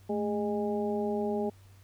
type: harmonic tone with a mistuned harmonic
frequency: 205.4 Hz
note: G#3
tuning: 19 cents flat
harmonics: 1 / 2 / 3 / 4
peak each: -32 / -31 / -37 / -38 dBFS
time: 0.09-1.5 s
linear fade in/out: 10 ms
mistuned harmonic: 1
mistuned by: +100 cents
effects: added 97 Hz sine -53 dBFS peak until 1.83 s + pink hiss -63 dBFS RMS until 1.83 s